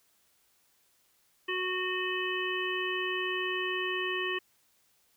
harmonic tone with a mistuned harmonic, 367.9 Hz, F#4, 10 cents flat, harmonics 1 / 3 / 5 / 7 / 8, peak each -34 / -38 / -35 / -37 / -37 dBFS, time 1.48-4.39 s, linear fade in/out 10 ms, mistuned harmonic 8, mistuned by +34 cents, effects white hiss -69 dBFS RMS until 5.16 s

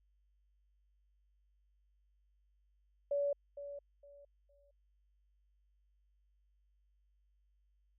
sine tone with echo, 570 Hz, C#5, 48 cents sharp, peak -31 dBFS, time 3.11-3.33 s, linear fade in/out 5 ms, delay 460 ms, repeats 3, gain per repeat -12 dB, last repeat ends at 4.71 s, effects added 50 Hz sine -70 dBFS peak until 7.98 s

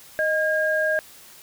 sine tone pair together, 622.3 / 1622.5 Hz, D#5 / G#6, 0 / -41 cents, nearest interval octave + perfect fourth, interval 1659 cents, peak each -22 dBFS, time 0.19-0.99 s, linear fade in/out 0 ms, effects white hiss -47 dBFS RMS until 1.42 s

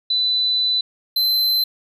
sine / square tone pair in turn, 3995 / 4072 Hz, B7 / C8, +19 / -48 cents, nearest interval unison, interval 33 cents, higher second, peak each -16 dBFS, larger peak neither, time 0.1-0.81 / 1.16-1.64 s, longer first, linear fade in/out 5 ms, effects none

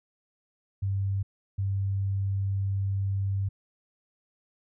sine tone bursts at uneven times, 98 Hz, G2, in tune, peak -25 dBFS, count 2, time 0.82-1.23 / 1.58-3.49 s, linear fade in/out 10 ms, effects none

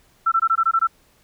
sine tone bursts, 1338 Hz, E6, 25 cents sharp, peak -14 dBFS, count 8, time 0.26-0.872 s, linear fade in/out 10 ms, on 59 ms, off 20 ms, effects pink hiss -58 dBFS RMS until 1.23 s

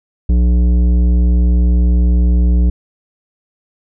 sine tone with tanh clipping, 60 Hz, B1, 49 cents flat, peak -10 dBFS, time 0.29-2.7 s, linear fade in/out 5 ms, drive 12 dB, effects none

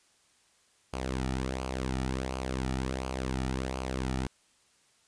sawtooth tone with flanger, 64.9 Hz, C2, 13 cents flat, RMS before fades -33 dBFS, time 0.93-4.27 s, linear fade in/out 5 ms, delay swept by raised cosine 0.53 to 1.93 ms, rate 1.4 Hz, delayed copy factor -0.6, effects white hiss -66 dBFS RMS until 5.07 s + resampled to 22050 Hz

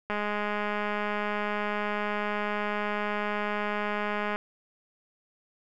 click train, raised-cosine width 0.5 ms, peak -16 dBFS, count 887, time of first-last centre 0.1-4.36 s, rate 208 Hz, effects none

